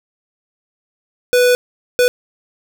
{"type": "tone bursts at uneven times", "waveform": "square", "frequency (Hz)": 493.9, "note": "B4", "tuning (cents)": 0, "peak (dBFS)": -10, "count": 2, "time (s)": [[1.33, 1.55], [1.99, 2.08]], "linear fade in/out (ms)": 0, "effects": []}